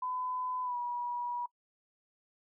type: tone with pitch glide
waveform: sine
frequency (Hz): 1008 to 967.5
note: B5 to B5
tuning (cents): +35 to -36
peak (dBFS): -33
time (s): 0.02-1.46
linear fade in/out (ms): 5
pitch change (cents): -71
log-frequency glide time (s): 0.63-0.77
effects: noise-tail reverb RT60 0.1 s tail -23 dB re dry